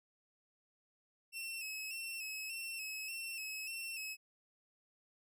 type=tone with vibrato; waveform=sawtooth; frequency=2637 Hz; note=E7; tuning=in tune; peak=-38 dBFS; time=1.32-4.17 s; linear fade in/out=50 ms; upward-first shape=square; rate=1.7 Hz; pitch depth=44 cents each way; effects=none